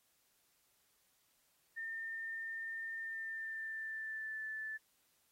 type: tone with pitch glide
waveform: sine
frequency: 1810 to 1752.4 Hz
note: A6 to A6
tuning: +48 to -7 cents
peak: -40 dBFS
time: 1.76-4.78 s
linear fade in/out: 20 ms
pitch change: -55 cents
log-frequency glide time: 2.97-4.44 s
effects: white hiss -75 dBFS RMS until 5.31 s + AAC 48 kbps